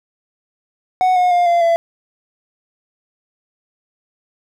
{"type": "tone with pitch steps", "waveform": "triangle", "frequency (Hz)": [740, 722.7, 705.8, 689.2, 673.1], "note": ["F#5", "F#5", "F5", "F5", "E5"], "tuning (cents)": [0, -41, 18, -23, 36], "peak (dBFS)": -9, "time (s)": [1.01, 1.76], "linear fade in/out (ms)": 0, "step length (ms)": 150, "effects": []}